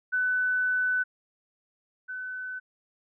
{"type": "tone pair in turn", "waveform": "sine", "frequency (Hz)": [1500, 1508.7], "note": ["F#6", "F#6"], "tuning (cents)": [23, 33], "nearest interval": "unison", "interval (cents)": 10, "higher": "second", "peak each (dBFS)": [-23, -33], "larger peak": "first", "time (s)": [[0.12, 1.04], [2.08, 2.6]], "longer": "first", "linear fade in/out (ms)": 20, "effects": []}